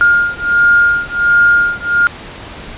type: beating tone pair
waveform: sine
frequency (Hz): 1414 / 1415.4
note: F6 / F6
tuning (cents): +21 / +23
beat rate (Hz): 1.4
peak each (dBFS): -11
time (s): 0.01-2.07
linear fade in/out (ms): 0
effects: pink hiss -30 dBFS RMS until 2.77 s + resampled to 8000 Hz